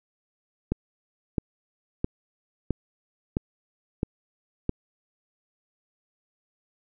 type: click train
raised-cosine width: 3 ms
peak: -11 dBFS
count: 7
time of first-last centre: 0.72-4.694 s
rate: 1.51 Hz
effects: none